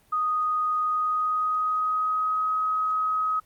sine tone with pitch glide, 1243 to 1266.9 Hz, D#6 to D#6, -2 to +31 cents, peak -22 dBFS, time 0.12-3.4 s, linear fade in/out 10 ms, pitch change +33 cents, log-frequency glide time 0.83-2.54 s, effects pink hiss -61 dBFS RMS until 3.45 s + Opus 32 kbps

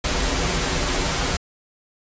pink noise with comb filter, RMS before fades -22 dBFS, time 0.04-1.37 s, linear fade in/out 5 ms, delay 9.3 ms, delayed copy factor -0.65, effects resampled to 16000 Hz

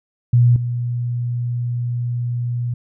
sine tone with level steps, 120.9 Hz, B2, 36 cents flat, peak -9 / -19 dBFS, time 0.33-2.74 s, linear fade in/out 5 ms, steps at 0.56 s, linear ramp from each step 2 ms, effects none

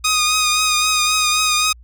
10% pulse tone with vibrato, 1241 Hz, D#6, 5 cents flat, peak -6 dBFS, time 0.04-1.73 s, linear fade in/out 10 ms, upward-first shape triangle, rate 3.8 Hz, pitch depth 33 cents each way, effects added 59 Hz sine -40 dBFS peak until 1.83 s

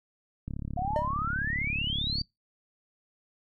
click train, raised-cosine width 5 ms, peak -23 dBFS, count 62, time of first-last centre 0.48-2.213 s, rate 35.2 Hz
sine exponential sweep, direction up, 698.5 to 4699 Hz, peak -29 dBFS, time 0.77-2.22 s, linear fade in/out 5 ms
triangle tone with exponential decay, 606 Hz, D#5, 46 cents flat, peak -21 dBFS, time 0.96-1.14 s, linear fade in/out 1 ms, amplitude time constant 37 ms
effects noise-tail reverb RT60 0.2 s tail -26 dB re dry

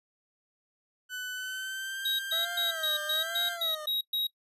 30% pulse tone with pitch glide, 1500 to 1582.8 Hz, F#6 to G6, +23 to +16 cents, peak -32 dBFS, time 1.09-3.58 s, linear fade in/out 50 ms, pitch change +93 cents, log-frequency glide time 1.34-2.04 s
square tone bursts, 3812 Hz, A#7, 38 cents sharp, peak -28 dBFS, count 9, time 2.05-4.27 s, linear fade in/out 5 ms, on 140 ms, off 120 ms
25% pulse tone with vibrato, 648 Hz, E5, 30 cents flat, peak -34 dBFS, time 2.32-3.86 s, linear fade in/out 5 ms, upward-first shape sine, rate 1.1 Hz, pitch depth 130 cents each way
effects noise-tail reverb RT60 0.1 s tail -23 dB re dry + resampled to 32000 Hz

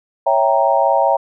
sine chord, C# diminished seventh, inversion none, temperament equal, 554.4 / 659.3 / 784 / 932.3 Hz, C#5 / E5 / G5 / Bb5, 0 / 0 / 0 / 0 cents, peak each -17 dBFS, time 0.26-1.17 s, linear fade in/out 10 ms, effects none

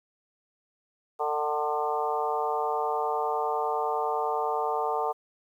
harmonic tone with a mistuned harmonic, 150 Hz, D3, 37 cents sharp, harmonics 3 / 4 / 5 / 6 / 7 / 8, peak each -31 / -36 / -30 / -32 / -35 / -35 dBFS, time 1.19-5.13 s, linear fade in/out 20 ms, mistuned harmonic 6, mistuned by -19 cents, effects 10-bit

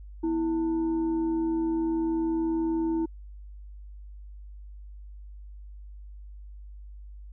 sine tone with frequency modulation, 326.7 Hz, E4, 15 cents flat, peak -24 dBFS, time 0.23-3.06 s, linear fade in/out 10 ms, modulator 573 Hz, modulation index 0.34, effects added 50 Hz sine -41 dBFS peak until 7.32 s

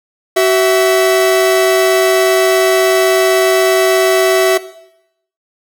45% pulse tone pair together, 377.4 / 658.3 Hz, F#4 / E5, +34 / -3 cents, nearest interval minor seventh, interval 963 cents, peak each -11 dBFS, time 0.36-4.58 s, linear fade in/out 10 ms, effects noise-tail reverb RT60 0.8 s tail -17 dB re dry

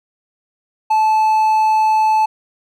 triangle tone, 870 Hz, A5, 20 cents flat, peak -9 dBFS, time 0.9-2.26 s, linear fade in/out 10 ms, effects none

